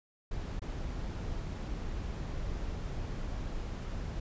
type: noise with dropouts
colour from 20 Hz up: brown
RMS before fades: -37 dBFS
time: 0.31-4.2 s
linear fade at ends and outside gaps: 5 ms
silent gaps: 0.595-0.618 s
effects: resampled to 16000 Hz